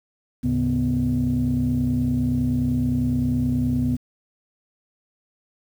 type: tone cluster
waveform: sine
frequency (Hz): 73.1 / 106.4 / 136.1 / 247.6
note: D2 / G#2 / C#3 / B3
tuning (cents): -7 / +42 / -31 / +5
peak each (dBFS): -27 / -28 / -24 / -20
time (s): 0.43-3.97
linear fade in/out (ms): 20
effects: tanh soft clip ceiling -13 dBFS + 8-bit